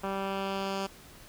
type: tone with low-pass filter sweep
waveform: 10% pulse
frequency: 194.8 Hz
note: G3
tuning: 11 cents flat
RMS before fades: -33 dBFS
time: 0.03-0.87 s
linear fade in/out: 10 ms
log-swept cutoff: 1800 to 6400 Hz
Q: 1.1
effects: pink hiss -52 dBFS RMS until 1.28 s